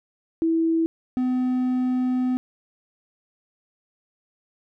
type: tone pair in turn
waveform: sine / triangle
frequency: 327.2 / 253.2 Hz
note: E4 / B3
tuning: -13 / +43 cents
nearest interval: major third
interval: 444 cents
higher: first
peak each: -18 dBFS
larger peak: neither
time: 0.42-0.86 / 1.17-2.37 s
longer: second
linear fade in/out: 0 ms
effects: none